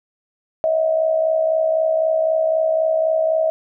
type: tone with amplitude modulation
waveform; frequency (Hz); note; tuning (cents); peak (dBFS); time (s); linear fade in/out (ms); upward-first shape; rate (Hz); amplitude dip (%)
sine; 641; E5; -49; -12; 0.64-3.5; 0; sine; 63.9; 60
effects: none